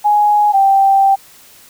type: tone pair in turn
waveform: sine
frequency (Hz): 833 / 782.9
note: G#5 / G5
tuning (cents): +5 / -2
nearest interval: minor second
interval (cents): 107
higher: first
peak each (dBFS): -8 / -7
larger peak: second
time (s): 0.04-0.53 / 0.53-1.16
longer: second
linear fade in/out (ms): 20
effects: white hiss -43 dBFS RMS until 1.69 s